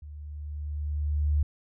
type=tone with level ramp; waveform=sine; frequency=74.2 Hz; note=D2; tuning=18 cents sharp; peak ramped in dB=-40 to -20 dBFS; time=0.02-1.43 s; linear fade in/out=5 ms; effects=none